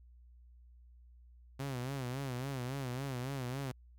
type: tone with vibrato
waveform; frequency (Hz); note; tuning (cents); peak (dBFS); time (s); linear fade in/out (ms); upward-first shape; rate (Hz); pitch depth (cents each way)
sawtooth; 130.81; C3; 0; -33; 1.59-3.72; 10; sine; 3.6; 120
effects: added 60 Hz sine -56 dBFS peak until 3.98 s